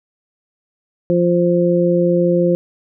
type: harmonic tone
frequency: 174.61 Hz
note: F3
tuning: in tune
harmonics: 1 / 2 / 3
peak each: -16 / -16 / -16 dBFS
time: 1.1-2.55 s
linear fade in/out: 0 ms
effects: none